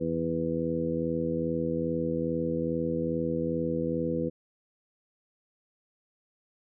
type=harmonic tone with a mistuned harmonic; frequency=82.41 Hz; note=E2; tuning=in tune; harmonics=1 / 2 / 3 / 4 / 5 / 6; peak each=-43 / -33 / -33 / -33 / -39 / -31 dBFS; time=0-4.3 s; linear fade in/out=20 ms; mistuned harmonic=1; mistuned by=+38 cents; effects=none